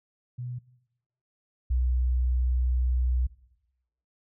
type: tone pair in turn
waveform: sine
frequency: 123.47 / 62.43 Hz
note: B2 / B1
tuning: 0 / +19 cents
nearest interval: octave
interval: 1181 cents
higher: first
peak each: -32 / -21 dBFS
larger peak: second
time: 0.38-0.59 / 1.7-3.27 s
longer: second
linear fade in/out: 10 ms
effects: noise-tail reverb RT60 0.9 s tail -20 dB re dry + tanh soft clip ceiling -17 dBFS